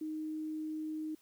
sine tone, 311.1 Hz, D#4, in tune, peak -36 dBFS, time 0.01-1.15 s, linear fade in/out 5 ms, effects white hiss -68 dBFS RMS until 1.21 s

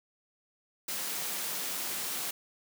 white high-pass noise, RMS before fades -35 dBFS, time 0.88-2.31 s, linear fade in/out 5 ms, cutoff 140 Hz, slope 96 dB/octave, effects none

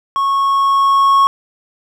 triangle tone with level ramp, 1100 Hz, C#6, 14 cents flat, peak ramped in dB -11 to -5 dBFS, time 0.16-1.27 s, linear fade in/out 0 ms, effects none

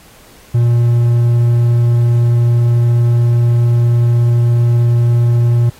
triangle tone, 118.9 Hz, A#2, 35 cents sharp, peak -6 dBFS, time 0.54-5.7 s, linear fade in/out 10 ms, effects pink hiss -43 dBFS RMS until 5.79 s + AAC 48 kbps

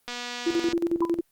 click train, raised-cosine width 0.2 ms, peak -17 dBFS, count 158, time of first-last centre 0.08-0.726 s, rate 243 Hz
sine tone with tremolo, 339 Hz, E4, 49 cents sharp, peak -20 dBFS, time 0.46-1.21 s, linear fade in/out 10 ms, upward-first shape square, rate 11 Hz, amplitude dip 75%
sine tone with exponential decay, 1000 Hz, B5, 21 cents sharp, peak -23 dBFS, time 1.02-1.15 s, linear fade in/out 2 ms, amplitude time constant 28 ms
effects white hiss -68 dBFS RMS until 1.31 s + Opus 32 kbps

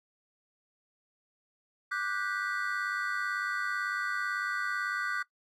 triangle chord, G major seventh, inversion second, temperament just, 1176 / 1470 / 1568 / 1960 Hz, D6 / F#6 / G6 / B6, +2 / -12 / 0 / -14 cents, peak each -35 / -32 / -35 / -37 dBFS, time 1.91-5.23 s, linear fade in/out 10 ms, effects noise-tail reverb RT60 0.1 s tail -19 dB re dry

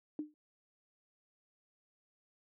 sine tone with exponential decay, 301.9 Hz, D4, 48 cents sharp, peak -32 dBFS, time 0.19-0.34 s, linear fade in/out 1 ms, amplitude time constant 32 ms, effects high-pass 150 Hz 12 dB/octave

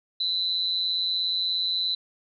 sine tone with amplitude modulation, 3996 Hz, B7, 20 cents sharp, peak -20 dBFS, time 0.2-1.95 s, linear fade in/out 5 ms, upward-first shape sine, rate 177 Hz, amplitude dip 75%, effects none

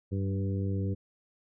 harmonic tone with a mistuned harmonic, 97.7 Hz, G2, 5 cents flat, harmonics 1 / 2 / 3 / 4 / 5, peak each -29 / -35 / -39 / -41 / -43 dBFS, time 0.11-0.95 s, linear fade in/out 20 ms, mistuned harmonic 2, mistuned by -17 cents, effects none

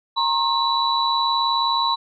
sine tone cluster, 933 / 1072 / 3943 Hz, A#5 / C6 / B7, +1 / +42 / -4 cents, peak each -22 dBFS, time 0.16-1.96 s, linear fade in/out 20 ms, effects none

